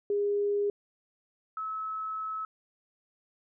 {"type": "tone pair in turn", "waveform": "sine", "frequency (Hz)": [408, 1295.3], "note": ["G#4", "E6"], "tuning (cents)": [-31, -31], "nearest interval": "octave + minor sixth", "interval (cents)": 2000, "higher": "second", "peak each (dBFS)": [-25, -32], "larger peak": "first", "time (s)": [[0.1, 0.7], [1.57, 2.45]], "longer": "second", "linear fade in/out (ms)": 2, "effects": []}